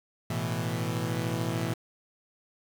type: chord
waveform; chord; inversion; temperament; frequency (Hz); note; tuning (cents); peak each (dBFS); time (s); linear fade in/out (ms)
sawtooth; A suspended second; none; equal; 110 / 123.47 / 164.81; A2 / B2 / E3; 0 / 0 / 0; -29; 0.3-1.74; 5
effects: 8-bit